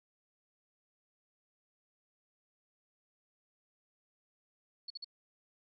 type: tone bursts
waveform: sine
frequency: 4400 Hz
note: C#8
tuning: 14 cents flat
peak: -40 dBFS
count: 3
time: 4.88-5.045 s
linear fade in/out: 5 ms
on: 23 ms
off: 48 ms
effects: none